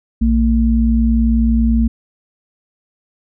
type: tone pair together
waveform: sine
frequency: 59.22 / 227.5 Hz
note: A#1 / A#3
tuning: +28 / -42 cents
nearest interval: octave + major seventh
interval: 2330 cents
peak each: -13 dBFS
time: 0.21-1.88 s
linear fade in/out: 10 ms
effects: none